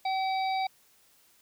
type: harmonic tone with a mistuned harmonic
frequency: 764 Hz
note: G5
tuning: 45 cents flat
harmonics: 1 / 3 / 5 / 6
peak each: -27 / -37 / -41 / -43 dBFS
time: 0.05-0.67 s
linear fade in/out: 5 ms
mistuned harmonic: 6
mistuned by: +46 cents
effects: white hiss -63 dBFS RMS until 1.41 s